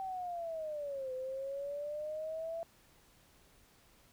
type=linear two-way sweep; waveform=sine; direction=down then up; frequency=775 to 510 to 670 Hz; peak=-37 dBFS; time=0-2.63 s; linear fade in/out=0 ms; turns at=1.13 s; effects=pink hiss -65 dBFS RMS until 4.12 s